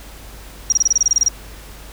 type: tone bursts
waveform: sine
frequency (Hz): 5700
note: F8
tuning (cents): +34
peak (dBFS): -10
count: 12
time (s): 0.7-1.284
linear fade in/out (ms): 2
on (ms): 23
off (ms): 28
effects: added 50 Hz sine -37 dBFS peak until 1.92 s + pink hiss -40 dBFS RMS until 1.92 s